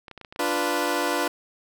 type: clicks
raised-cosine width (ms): 0.3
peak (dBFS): -25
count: 12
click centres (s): 0.082 / 0.113 / 0.177 / 0.213 / 0.248 / 0.325 / 0.361 / 0.392 / 0.443 / 0.487 / 0.522 / 0.564
type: chord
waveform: 15% pulse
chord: B diminished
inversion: first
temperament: equal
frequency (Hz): 293.7 / 349.2 / 493.9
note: D4 / F4 / B4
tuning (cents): 0 / 0 / 0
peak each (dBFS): -21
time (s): 0.39-1.28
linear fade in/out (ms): 5
effects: none

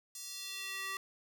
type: tone with high-pass filter sweep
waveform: square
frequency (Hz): 386.6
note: G4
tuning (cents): -24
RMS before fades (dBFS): -42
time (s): 0.15-0.97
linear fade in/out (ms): 2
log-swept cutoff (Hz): 6600 to 1400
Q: 1.5
effects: none

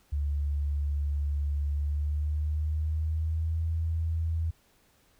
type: tone with pitch glide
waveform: sine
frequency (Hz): 72.2 to 81.51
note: D2 to E2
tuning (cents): -29 to -19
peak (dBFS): -26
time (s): 0.12-4.51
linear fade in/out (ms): 10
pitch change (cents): +210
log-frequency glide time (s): 1.7-3.64
effects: pink hiss -65 dBFS RMS until 5.19 s

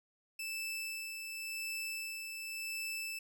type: tone with tremolo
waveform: sawtooth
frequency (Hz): 2637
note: E7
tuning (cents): 0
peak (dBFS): -34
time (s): 0.39-3.19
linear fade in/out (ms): 5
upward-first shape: sine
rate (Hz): 0.91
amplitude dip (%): 40
effects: none

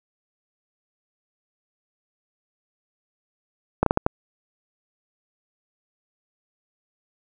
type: slowing click train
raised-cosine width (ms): 1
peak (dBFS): -3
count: 5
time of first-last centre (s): 3.83-4.064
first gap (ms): 33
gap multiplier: 1.4
effects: none

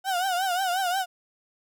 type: tone with vibrato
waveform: 35% pulse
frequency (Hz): 740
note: F#5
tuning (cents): 0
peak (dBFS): -22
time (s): 0.04-1.06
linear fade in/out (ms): 50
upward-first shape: triangle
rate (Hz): 5.6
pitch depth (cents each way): 120
effects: none

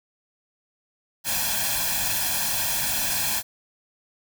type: noise with comb filter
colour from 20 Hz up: white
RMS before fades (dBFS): -25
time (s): 1.24-3.43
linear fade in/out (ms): 50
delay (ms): 1.2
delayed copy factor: +0.9
effects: none

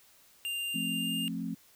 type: tone with pitch glide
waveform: square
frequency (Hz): 2794 to 2812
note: F7 to F7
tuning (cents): 0 to +11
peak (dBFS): -33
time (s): 0.45-1.28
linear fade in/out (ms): 0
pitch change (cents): +11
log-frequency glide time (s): 0.89-1.16
type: chord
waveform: sine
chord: F major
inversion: none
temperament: equal with one note detuned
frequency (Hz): 174.61 / 220 / 264.4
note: F3 / A3 / C4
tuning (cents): 0 / 0 / +18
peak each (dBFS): -37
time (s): 0.74-1.55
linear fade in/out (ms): 10
effects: white hiss -61 dBFS RMS until 1.75 s

